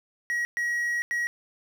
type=tone bursts at uneven times; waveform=triangle; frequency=1906 Hz; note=A#6; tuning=38 cents sharp; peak=-23 dBFS; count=3; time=0.3-0.45 / 0.57-1.02 / 1.11-1.27 s; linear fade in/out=0 ms; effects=9-bit